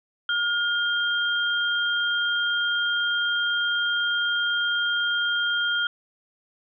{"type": "tone pair together", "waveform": "sine", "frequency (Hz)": [1423, 3195], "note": ["F6", "G7"], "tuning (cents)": [32, 32], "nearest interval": "octave + major second", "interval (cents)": 1400, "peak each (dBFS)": [-23, -26], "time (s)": [0.29, 5.87], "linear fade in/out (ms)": 2, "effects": []}